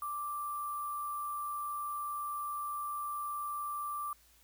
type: tone with sample-and-hold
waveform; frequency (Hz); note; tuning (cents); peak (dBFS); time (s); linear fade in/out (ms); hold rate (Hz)
sine; 1174.7; D6; 0; -35; 0.02-4.13; 2; 11025
effects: added 58 Hz sine -68 dBFS peak until 4.43 s + white hiss -65 dBFS RMS until 4.43 s